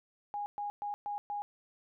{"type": "tone bursts", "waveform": "sine", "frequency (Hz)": 822, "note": "G#5", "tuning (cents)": -18, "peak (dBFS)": -34, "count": 5, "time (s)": [0.34, 1.42], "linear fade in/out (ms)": 0, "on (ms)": 120, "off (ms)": 120, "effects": []}